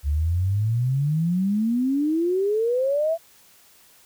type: exponential sweep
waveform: sine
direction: up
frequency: 69.3 to 676 Hz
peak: -19 dBFS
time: 0.03-3.18 s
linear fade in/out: 50 ms
effects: white hiss -54 dBFS RMS until 4.05 s